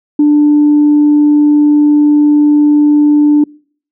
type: tone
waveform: sine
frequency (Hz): 295.7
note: D4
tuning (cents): +12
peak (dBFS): -3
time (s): 0.19-3.44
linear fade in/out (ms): 5
effects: noise-tail reverb RT60 0.5 s tail -26 dB re dry + tanh soft clip ceiling -1 dBFS